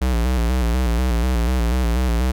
square tone with vibrato, 60.5 Hz, B1, 35 cents flat, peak -17 dBFS, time 0.01-2.32 s, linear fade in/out 10 ms, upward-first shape square, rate 4.1 Hz, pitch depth 85 cents each way, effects none

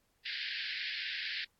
pink band-pass noise, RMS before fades -39 dBFS, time 0.25-1.45 s, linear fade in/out 10 ms, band 1600 to 4900 Hz, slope 96 dB/octave, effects pink hiss -75 dBFS RMS until 1.59 s + AAC 64 kbps

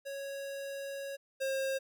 square tone pair in turn, 553 / 536 Hz, C#5 / C5, -4 / +42 cents, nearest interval minor second, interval 54 cents, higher first, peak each -39 / -32 dBFS, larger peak second, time 0.05-1.17 / 1.4-1.79 s, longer first, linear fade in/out 20 ms, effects none

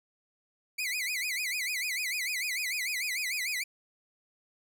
sawtooth tone with vibrato, 2224 Hz, C#7, 5 cents sharp, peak -27 dBFS, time 0.78-3.64 s, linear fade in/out 10 ms, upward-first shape sine, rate 6.7 Hz, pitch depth 220 cents each way, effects none

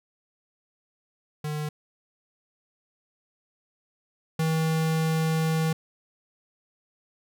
square tone pair in turn, 151.1 / 160.08 Hz, D3 / D#3, +50 / +50 cents, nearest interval minor second, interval 100 cents, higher second, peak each -29 / -23 dBFS, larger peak second, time 1.44-1.69 / 4.39-5.73 s, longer second, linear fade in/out 5 ms, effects none

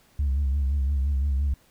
sine tone with vibrato, 69.3 Hz, C#2, in tune, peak -19 dBFS, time 0.19-1.54 s, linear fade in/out 5 ms, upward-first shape sine, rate 5.8 Hz, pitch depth 81 cents each way, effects tanh soft clip ceiling -19 dBFS + pink hiss -60 dBFS RMS until 1.7 s

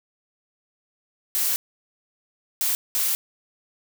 blue noise bursts at uneven times, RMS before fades -23 dBFS, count 3, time 1.35-1.56 / 2.61-2.75 / 2.95-3.15 s, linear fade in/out 0 ms, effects none

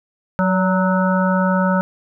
harmonic tone with a mistuned harmonic, 185 Hz, F#3, in tune, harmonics 1 / 3 / 5 / 7 / 8, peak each -16 / -21 / -23 / -24 / -25 dBFS, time 0.39-1.81 s, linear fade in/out 0 ms, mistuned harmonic 3, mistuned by +43 cents, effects none

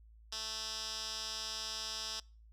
10% pulse tone with band-pass filter, 220 Hz, A3, in tune, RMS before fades -41 dBFS, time 0.32-2.2 s, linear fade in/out 5 ms, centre 4800 Hz, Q 3.3, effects noise-tail reverb RT60 0.4 s tail -26 dB re dry + added 55 Hz sine -56 dBFS peak until 2.52 s

